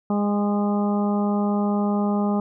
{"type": "harmonic tone with a mistuned harmonic", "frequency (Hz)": 204.9, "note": "G#3", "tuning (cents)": -23, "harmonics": [1, 2, 3, 4, 5, 6], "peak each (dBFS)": [-20, -29, -31, -30, -36, -35], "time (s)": [0.1, 2.4], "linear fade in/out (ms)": 2, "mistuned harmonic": 5, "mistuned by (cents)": 23, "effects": []}